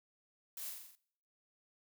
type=noise with echo; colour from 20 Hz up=blue; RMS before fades=-45 dBFS; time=0.57-0.7 s; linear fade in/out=2 ms; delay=42 ms; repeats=6; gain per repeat=-3 dB; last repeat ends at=0.952 s; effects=noise-tail reverb RT60 0.6 s tail -20 dB re dry